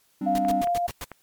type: chord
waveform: triangle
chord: G suspended fourth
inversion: none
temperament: just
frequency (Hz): 196 / 261.3 / 294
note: G3 / C4 / D4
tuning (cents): 0 / -2 / +2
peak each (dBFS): -28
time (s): 0.21-0.62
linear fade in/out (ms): 5
type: tone with tremolo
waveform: sine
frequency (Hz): 698.5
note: F5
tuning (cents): 0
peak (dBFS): -20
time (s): 0.26-0.87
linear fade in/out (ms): 10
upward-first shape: triangle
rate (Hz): 5.1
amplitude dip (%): 30
type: noise bursts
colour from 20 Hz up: pink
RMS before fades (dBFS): -34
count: 6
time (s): 0.35-1.043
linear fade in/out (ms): 2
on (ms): 33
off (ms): 99
type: click train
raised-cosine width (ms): 0.5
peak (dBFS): -22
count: 4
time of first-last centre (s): 0.45-1.117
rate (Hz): 4.5
effects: white hiss -64 dBFS RMS until 1.22 s + MP3 96 kbps